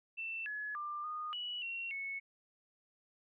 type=tone with pitch steps; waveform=sine; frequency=2675 / 1698 / 1190 / 1229 / 2939 / 2735 / 2204 Hz; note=E7 / G#6 / D6 / D#6 / F#7 / F7 / C#7; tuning=+25 / +38 / +22 / -22 / -12 / -37 / -11 cents; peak=-38 dBFS; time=0.17-2.2 s; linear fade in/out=20 ms; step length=290 ms; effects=none